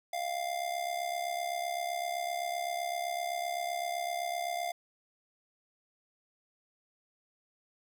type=tone with amplitude modulation; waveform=square; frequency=698.5 Hz; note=F5; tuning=in tune; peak=-30 dBFS; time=0.13-4.72 s; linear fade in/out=5 ms; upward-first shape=sine; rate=67.8 Hz; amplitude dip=70%; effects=none